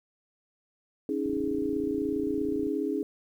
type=chord; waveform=sine; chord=C# suspended second; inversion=none; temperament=equal with one note detuned; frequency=277.2 / 314.2 / 415.3 Hz; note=C#4 / D#4 / G#4; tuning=0 / +17 / 0 cents; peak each=-31 dBFS; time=1.09-3.03 s; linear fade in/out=2 ms
type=click train; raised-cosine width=3 ms; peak=-31 dBFS; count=40; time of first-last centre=1.26-2.668 s; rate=27.7 Hz
effects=10-bit